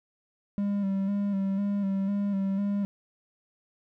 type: tone with vibrato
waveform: triangle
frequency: 198.1 Hz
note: G3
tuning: 18 cents sharp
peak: -23 dBFS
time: 0.58-2.85 s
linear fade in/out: 0 ms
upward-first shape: square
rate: 2 Hz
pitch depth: 33 cents each way
effects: none